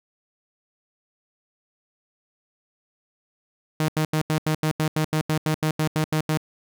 sawtooth tone bursts, 155.56 Hz, D#3, in tune, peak -16 dBFS, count 16, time 3.8-6.374 s, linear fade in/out 2 ms, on 84 ms, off 82 ms, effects none

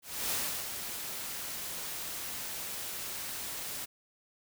white noise with ADSR envelope, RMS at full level -32 dBFS, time 0.02-3.86 s, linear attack 290 ms, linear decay 340 ms, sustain -7 dB, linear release 19 ms, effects none

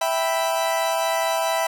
40% pulse chord, E minor, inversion none, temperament equal, 659.3 / 784 / 987.8 Hz, E5 / G5 / B5, 0 / 0 / 0 cents, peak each -22 / -26 / -25 dBFS, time 0.01-1.67 s, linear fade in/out 5 ms, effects none

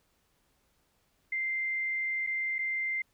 sine tone with dropouts, 2089 Hz, C7, 3 cents flat, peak -29 dBFS, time 1.32-3.02 s, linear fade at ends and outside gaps 5 ms, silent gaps 2.266-2.271 / 2.584-2.589 s, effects pink hiss -72 dBFS RMS until 3.13 s

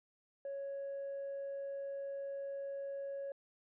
triangle tone with hard clipping, 554.4 Hz, C#5, in tune, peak -39 dBFS, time 0.45-3.32 s, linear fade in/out 2 ms, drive 2 dB, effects resampled to 8000 Hz

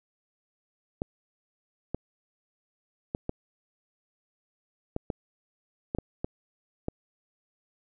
clicks, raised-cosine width 2 ms, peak -16 dBFS, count 10, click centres 1.019 / 1.946 / 3.149 / 3.294 / 4.964 / 5.102 / 5.949 / 5.986 / 6.245 / 6.884 s, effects none

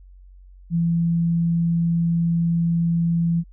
sine tone, 168.3 Hz, E3, 36 cents sharp, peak -17 dBFS, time 0.7-3.44 s, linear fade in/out 50 ms, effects added 46 Hz sine -43 dBFS peak until 3.52 s

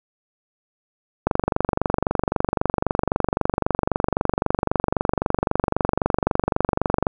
click train, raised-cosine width 1 ms, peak -4 dBFS, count 139, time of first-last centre 1.27-7.068 s, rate 23.8 Hz, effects none

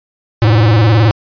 square tone with vibrato, 110 Hz, A2, in tune, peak -7 dBFS, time 0.42-1.11 s, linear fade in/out 0 ms, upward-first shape square, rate 19 Hz, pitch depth 100 cents each way, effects resampled to 11025 Hz

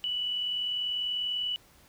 sine tone with amplitude modulation, 2960 Hz, F#7, in tune, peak -27 dBFS, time 0.04-1.56 s, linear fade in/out 0 ms, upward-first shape sine, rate 40.1 Hz, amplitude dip 30%, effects pink hiss -59 dBFS RMS until 1.88 s

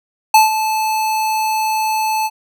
square tone with ADSR envelope, 871 Hz, A5, 18 cents flat, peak -5 dBFS, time 0.34-2.3 s, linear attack 5 ms, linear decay 150 ms, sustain -11 dB, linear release 43 ms, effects none

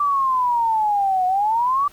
sine exponential two-way sweep, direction down then up, 1173 to 727 to 1173 Hz, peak -16 dBFS, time 0-1.88 s, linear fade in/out 5 ms, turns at 1.26 s, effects pink hiss -50 dBFS RMS until 1.92 s

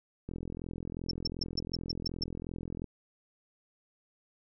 click train, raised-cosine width 3 ms, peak -26 dBFS, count 110, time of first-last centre 0.29-2.843 s, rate 42.7 Hz
sine tone bursts, 5370 Hz, E8, 31 cents sharp, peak -29 dBFS, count 8, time 1.09-2.238 s, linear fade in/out 5 ms, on 21 ms, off 140 ms
effects none

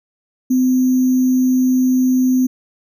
sine tone with sample-and-hold, 256.1 Hz, C4, 37 cents flat, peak -11 dBFS, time 0.5-2.47 s, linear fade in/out 10 ms, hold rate 6300 Hz, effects none

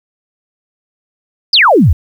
sine exponential sweep, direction down, 5200 to 63 Hz, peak -4 dBFS, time 1.53-1.93 s, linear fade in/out 5 ms, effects 7-bit

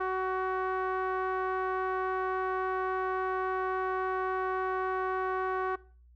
sawtooth tone with low-pass filter, 374.7 Hz, F#4, 22 cents sharp, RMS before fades -31 dBFS, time 0-5.76 s, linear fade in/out 10 ms, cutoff 1300 Hz, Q 3.8, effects noise-tail reverb RT60 0.4 s tail -20 dB re dry + added 60 Hz sine -55 dBFS peak until 6.15 s

